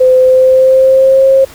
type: tone with pitch glide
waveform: sine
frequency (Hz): 513 to 535.7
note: C5 to C5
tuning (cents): -34 to +41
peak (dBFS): -3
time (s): 0-1.45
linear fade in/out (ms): 10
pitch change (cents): +75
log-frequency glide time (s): 0.19-1.25
effects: pink hiss -35 dBFS RMS until 1.54 s